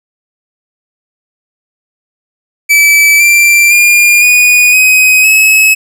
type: tone with pitch steps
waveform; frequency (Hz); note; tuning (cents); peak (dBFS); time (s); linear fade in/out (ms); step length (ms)
45% pulse; 2307 / 2358 / 2411 / 2464 / 2519 / 2575; D7 / D7 / D7 / D#7 / D#7 / E7; -31 / +6 / +45 / -17 / +21 / -41; -3; 2.69-5.75; 20; 510
effects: none

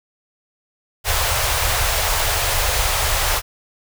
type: band-stop noise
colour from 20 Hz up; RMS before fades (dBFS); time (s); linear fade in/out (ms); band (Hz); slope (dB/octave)
pink; -19; 1.04-3.42; 50; 100 to 530; 24
effects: none

